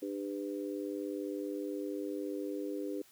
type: harmonic tone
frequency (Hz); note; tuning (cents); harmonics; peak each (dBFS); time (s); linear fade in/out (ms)
99.9; G2; +33; 3 / 4 / 5; -38 / -40 / -42; 0.02-3.02; 5
effects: white hiss -62 dBFS RMS until 3.11 s